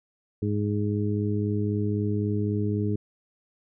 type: harmonic tone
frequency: 103.83 Hz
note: G#2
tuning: in tune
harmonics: 1 / 2 / 3 / 4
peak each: -26 / -29 / -31 / -32 dBFS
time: 0.42-2.96 s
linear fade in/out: 5 ms
effects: none